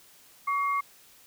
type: tone pair together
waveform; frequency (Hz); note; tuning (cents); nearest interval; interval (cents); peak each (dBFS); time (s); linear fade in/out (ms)
sine; 1128 / 2131; C#6 / C7; +30 / +31; major seventh; 1101; -25 / -33; 0.47-0.81; 10
effects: white hiss -56 dBFS RMS until 1.26 s